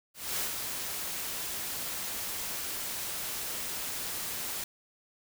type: noise with ADSR envelope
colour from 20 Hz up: white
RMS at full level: -31 dBFS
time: 0.14-4.64 s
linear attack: 250 ms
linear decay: 120 ms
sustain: -5 dB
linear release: 3 ms
effects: none